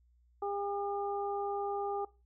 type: harmonic tone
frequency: 403.2 Hz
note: G4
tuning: 49 cents sharp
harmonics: 1 / 2 / 3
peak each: -36 / -36 / -43 dBFS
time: 0.42-2.05 s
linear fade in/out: 5 ms
effects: noise-tail reverb RT60 0.3 s tail -21 dB re dry + added 60 Hz sine -64 dBFS peak until 2.25 s